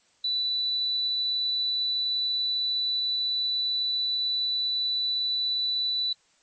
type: tone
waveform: sine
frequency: 3970 Hz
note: B7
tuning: 8 cents sharp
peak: -24 dBFS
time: 0.24-6.13 s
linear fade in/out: 5 ms
effects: white hiss -64 dBFS RMS until 6.42 s + MP3 32 kbps